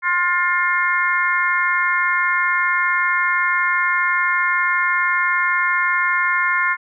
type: harmonic tone with a mistuned harmonic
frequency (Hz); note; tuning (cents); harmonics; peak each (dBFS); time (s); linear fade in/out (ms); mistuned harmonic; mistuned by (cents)
354.8; F4; +27; 3 / 4 / 5 / 6; -21 / -21 / -21 / -21; 0.02-6.77; 50; 3; -16
effects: none